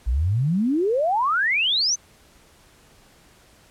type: exponential sweep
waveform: sine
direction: up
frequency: 53.7 to 6360 Hz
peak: -18 dBFS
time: 0.06-1.96 s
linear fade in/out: 20 ms
effects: pink hiss -54 dBFS RMS until 3.7 s + low-pass 12000 Hz 12 dB/octave

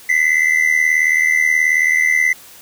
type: tone pair together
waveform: triangle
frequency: 1985.4 / 2064 Hz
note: B6 / C7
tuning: +9 / -24 cents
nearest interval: minor second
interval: 67 cents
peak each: -13 dBFS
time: 0.09-2.33 s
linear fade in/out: 5 ms
effects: white hiss -41 dBFS RMS until 2.61 s

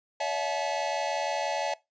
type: tone cluster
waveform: square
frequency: 571 / 657 / 728 / 861 Hz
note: D5 / E5 / F#5 / A5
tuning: -49 / -6 / -28 / -38 cents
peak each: -34 / -33 / -37 / -33 dBFS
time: 0.2-1.74 s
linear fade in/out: 5 ms
effects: noise-tail reverb RT60 0.2 s tail -21 dB re dry + resampled to 16000 Hz

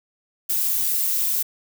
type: noise with amplitude modulation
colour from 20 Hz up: violet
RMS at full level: -20 dBFS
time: 0.49-1.43 s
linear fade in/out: 10 ms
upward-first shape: sine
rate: 176 Hz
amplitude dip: 45%
effects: none

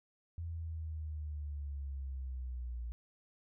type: linear sweep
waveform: sine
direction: down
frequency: 84.4 to 58.27 Hz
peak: -38 dBFS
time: 0.38-2.92 s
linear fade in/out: 0 ms
effects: none

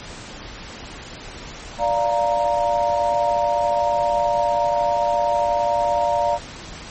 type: chord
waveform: sine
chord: Bb major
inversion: first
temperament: equal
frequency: 587.3 / 698.5 / 932.3 Hz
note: D5 / F5 / Bb5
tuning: 0 / 0 / 0 cents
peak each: -21 dBFS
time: 1.78-6.39 s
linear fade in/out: 50 ms
effects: pink hiss -36 dBFS RMS until 6.9 s + MP3 32 kbps

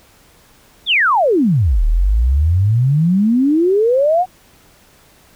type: exponential two-way sweep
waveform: sine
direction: down then up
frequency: 3729 to 36.71 to 757 Hz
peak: -10 dBFS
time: 0.86-4.26 s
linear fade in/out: 50 ms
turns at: 1.84 s
effects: pink hiss -49 dBFS RMS until 5.35 s

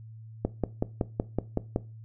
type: click train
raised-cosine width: 2 ms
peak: -12 dBFS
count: 8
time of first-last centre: 0.45-1.761 s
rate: 5.34 Hz
effects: noise-tail reverb RT60 0.3 s tail -18 dB re dry + added 111 Hz sine -43 dBFS peak until 2.04 s

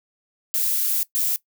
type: noise bursts at uneven times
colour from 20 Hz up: violet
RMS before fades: -22 dBFS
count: 2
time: 0.54-1.03 / 1.15-1.36 s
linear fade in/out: 0 ms
effects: noise-tail reverb RT60 0.1 s tail -19 dB re dry

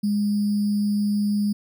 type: tone with sample-and-hold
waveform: sine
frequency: 206.1 Hz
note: G#3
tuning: 13 cents flat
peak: -19 dBFS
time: 0.03-1.53 s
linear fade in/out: 10 ms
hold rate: 4900 Hz
effects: none

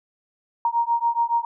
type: beating tone pair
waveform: sine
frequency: 932.3 / 939.4 Hz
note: A#5 / A#5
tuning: 0 / +13 cents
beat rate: 7.1 Hz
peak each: -22 dBFS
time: 0.65-1.45 s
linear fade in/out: 2 ms
effects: none

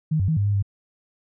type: tone with pitch steps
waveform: sine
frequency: 156.2 / 95.3 / 159 / 101.3 / 102.2 / 99.6 Hz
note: D#3 / G2 / D#3 / G#2 / G#2 / G2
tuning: +7 / -48 / +38 / -43 / -27 / +28 cents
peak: -18 dBFS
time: 0.11-0.626 s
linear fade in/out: 10 ms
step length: 86 ms
effects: none

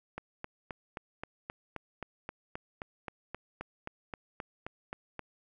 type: click train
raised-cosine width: 0.5 ms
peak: -23 dBFS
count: 20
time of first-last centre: 0.18-5.193 s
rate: 3.79 Hz
effects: none

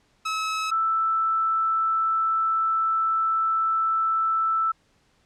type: tone pair in turn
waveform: sawtooth / sine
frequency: 1291 / 1321.9 Hz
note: E6 / E6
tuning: -37 / +4 cents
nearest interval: unison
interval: 41 cents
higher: second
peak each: -21 / -20 dBFS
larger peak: second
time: 0.25-0.71 / 0.71-4.72 s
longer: second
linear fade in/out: 10 ms
effects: pink hiss -64 dBFS RMS until 5.25 s + low-pass 7000 Hz 12 dB/octave

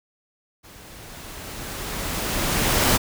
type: noise with level ramp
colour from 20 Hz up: pink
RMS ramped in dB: -46 to -17 dBFS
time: 0.63-2.98 s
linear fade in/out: 20 ms
effects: none

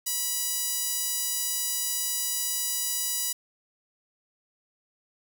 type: tone with high-pass filter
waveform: sawtooth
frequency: 978 Hz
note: B5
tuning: 17 cents flat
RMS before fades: -29 dBFS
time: 0.06-3.33 s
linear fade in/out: 10 ms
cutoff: 7000 Hz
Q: 0.9
effects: none

